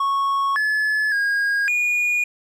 triangle tone with pitch steps, 1104 / 1718 / 1632 / 2443 Hz, C#6 / A6 / G#6 / D#7, -7 / -42 / -31 / -32 cents, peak -16 dBFS, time 0-2.24 s, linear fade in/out 5 ms, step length 560 ms, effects none

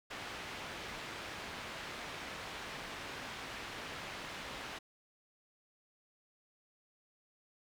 white low-pass noise, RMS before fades -45 dBFS, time 0.1-4.79 s, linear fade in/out 10 ms, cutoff 2700 Hz, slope 12 dB/octave, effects none

